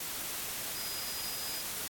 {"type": "tone in noise", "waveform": "sine", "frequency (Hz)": 4958, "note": "D#8", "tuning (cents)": -7, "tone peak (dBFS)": -42, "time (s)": [0.75, 1.62], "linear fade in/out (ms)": 5, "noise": "white", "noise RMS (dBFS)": -38, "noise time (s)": [0, 1.88], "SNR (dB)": -7, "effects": ["AAC 64 kbps"]}